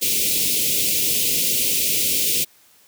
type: band-stop noise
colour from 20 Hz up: white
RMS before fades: -20 dBFS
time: 0.01-2.45 s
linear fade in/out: 20 ms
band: 530 to 2300 Hz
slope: 48 dB/octave
effects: white hiss -54 dBFS RMS until 2.87 s + high-pass 100 Hz 12 dB/octave